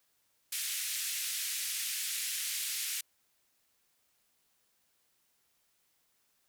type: band-pass noise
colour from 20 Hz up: white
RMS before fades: -36 dBFS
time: 0.52-3.01 s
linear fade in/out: 5 ms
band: 1900 to 13000 Hz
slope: 24 dB/octave
effects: white hiss -74 dBFS RMS until 6.48 s